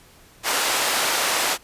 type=band-pass noise; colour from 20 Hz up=pink; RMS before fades=-22 dBFS; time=0.43-1.58 s; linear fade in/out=50 ms; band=630 to 13000 Hz; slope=12 dB/octave; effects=pink hiss -51 dBFS RMS until 1.63 s + resampled to 32000 Hz